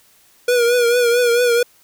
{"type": "tone with vibrato", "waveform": "square", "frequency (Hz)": 480.7, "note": "B4", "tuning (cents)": -47, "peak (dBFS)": -13, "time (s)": [0.48, 1.63], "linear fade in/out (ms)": 5, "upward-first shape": "triangle", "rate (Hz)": 4.5, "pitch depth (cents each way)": 61, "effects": ["white hiss -53 dBFS RMS until 1.83 s"]}